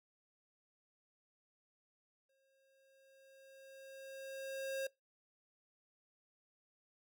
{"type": "tone with exponential growth", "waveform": "square", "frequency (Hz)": 538, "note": "C5", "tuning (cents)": 48, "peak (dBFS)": -37, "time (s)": [2.29, 4.87], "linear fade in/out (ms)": 5, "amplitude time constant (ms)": 560, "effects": ["noise-tail reverb RT60 0.2 s tail -23 dB re dry"]}